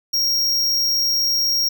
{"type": "tone", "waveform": "square", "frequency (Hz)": 5588, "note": "F8", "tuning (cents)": 0, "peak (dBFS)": -17, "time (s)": [0.13, 1.69], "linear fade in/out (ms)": 10, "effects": []}